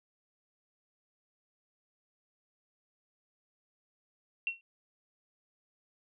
sine tone with exponential decay, 2726 Hz, F7, 43 cents flat, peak -26 dBFS, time 4.47-4.61 s, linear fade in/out 1 ms, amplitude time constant 30 ms, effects none

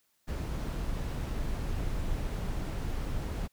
brown noise, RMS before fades -33 dBFS, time 0.27-3.48 s, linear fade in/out 20 ms, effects white hiss -73 dBFS RMS until 3.52 s

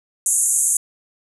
white band-pass noise, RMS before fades -18 dBFS, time 0.26-0.77 s, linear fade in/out 2 ms, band 6600 to 11000 Hz, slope 96 dB/octave, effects none

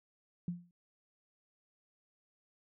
sine tone with exponential decay, 174.61 Hz, F3, in tune, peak -31 dBFS, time 0.48-0.71 s, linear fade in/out 2 ms, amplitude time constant 50 ms, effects none

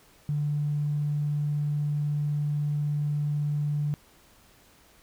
triangle tone with tanh clipping, 147.3 Hz, D3, 6 cents sharp, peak -24 dBFS, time 0.29-3.94 s, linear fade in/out 0 ms, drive 2 dB, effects pink hiss -58 dBFS RMS until 5.02 s

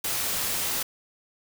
white noise, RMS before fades -28 dBFS, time 0.04-0.83 s, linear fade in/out 5 ms, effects none

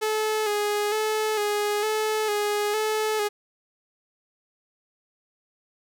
sawtooth tone with vibrato, 423.6 Hz, G#4, 34 cents sharp, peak -19 dBFS, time 0.01-3.29 s, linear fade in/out 20 ms, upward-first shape square, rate 1.1 Hz, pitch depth 35 cents each way, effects none

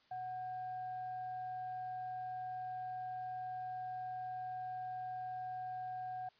sine tone with frequency modulation, 740 Hz, F#5, in tune, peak -40 dBFS, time 0.11-6.29 s, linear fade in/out 5 ms, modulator 861 Hz, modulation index 0.22, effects white hiss -70 dBFS RMS until 6.39 s + resampled to 11025 Hz

